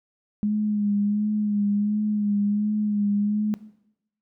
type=tone with vibrato; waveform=sine; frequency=207.7 Hz; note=G#3; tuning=in tune; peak=-20 dBFS; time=0.43-3.54 s; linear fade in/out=0 ms; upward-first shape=sine; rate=1.4 Hz; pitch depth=35 cents each way; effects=noise-tail reverb RT60 0.8 s tail -17 dB re dry